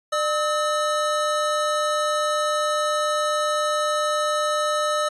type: tone pair together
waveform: square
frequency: 600 / 1283.9 Hz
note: D5 / E6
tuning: +37 / -46 cents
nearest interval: octave + minor second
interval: 1317 cents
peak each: -24 dBFS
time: 0.12-5.09 s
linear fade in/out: 10 ms
effects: resampled to 24000 Hz